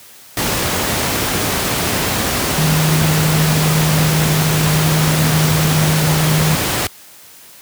sine tone in noise, 155.56 Hz, D#3, in tune, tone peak -13 dBFS, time 2.58-6.55 s, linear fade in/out 2 ms, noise pink, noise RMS -17 dBFS, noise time 0.37-6.87 s, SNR +1 dB, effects white hiss -41 dBFS RMS until 7.61 s + high-pass 80 Hz 12 dB/octave

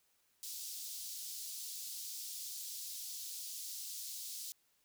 pink high-pass noise, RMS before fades -45 dBFS, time 0.43-4.52 s, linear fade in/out 0 ms, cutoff 4300 Hz, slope 24 dB/octave, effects white hiss -75 dBFS RMS until 4.84 s

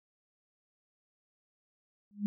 sine tone with exponential growth, 204.9 Hz, G#3, 23 cents flat, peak -24 dBFS, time 2.11-2.26 s, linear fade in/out 0 ms, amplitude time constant 32 ms, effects none

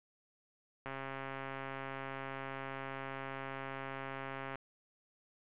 click train, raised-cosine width 0.5 ms, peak -27 dBFS, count 500, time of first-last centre 0.86-4.556 s, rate 135 Hz, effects resampled to 8000 Hz + 11-bit

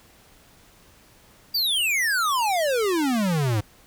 square exponential sweep, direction down, 4807 to 100 Hz, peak -21 dBFS, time 1.54-3.61 s, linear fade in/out 10 ms, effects pink hiss -54 dBFS RMS until 3.86 s

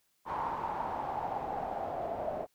white noise with low-pass filter sweep, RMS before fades -36 dBFS, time 0.25-2.47 s, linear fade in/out 50 ms, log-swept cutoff 980 to 650 Hz, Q 6.2, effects white hiss -74 dBFS RMS until 2.54 s

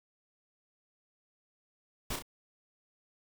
pink noise with echo, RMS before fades -35 dBFS, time 2.1-2.16 s, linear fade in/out 5 ms, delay 32 ms, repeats 2, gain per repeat -5 dB, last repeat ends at 2.224 s, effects none

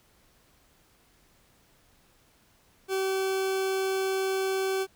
40% pulse tone, 383.2 Hz, G4, 39 cents flat, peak -25 dBFS, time 2.88-4.87 s, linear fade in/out 50 ms, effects pink hiss -63 dBFS RMS until 4.95 s

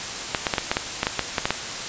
clicks, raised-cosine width 0.3 ms, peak -4 dBFS, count 12, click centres 0.348 / 0.468 / 0.538 / 0.582 / 0.715 / 0.769 / 1.031 / 1.069 / 1.193 / 1.382 / 1.455 / 1.506 s, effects white hiss -30 dBFS RMS until 1.88 s + resampled to 16000 Hz

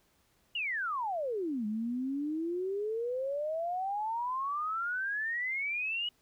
sine exponential two-way sweep, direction down then up, 2941 to 207.6 to 2941 Hz, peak -31 dBFS, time 0.55-6.09 s, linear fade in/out 5 ms, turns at 1.66 s, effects pink hiss -70 dBFS RMS until 6.21 s

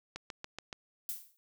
click train, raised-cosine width 0.2 ms, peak -23 dBFS, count 5, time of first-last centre 0.16-0.728 s, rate 7.04 Hz
violet noise with exponential decay, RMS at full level -35 dBFS, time 1.09-1.37 s, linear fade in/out 0 ms, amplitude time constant 59 ms
effects none

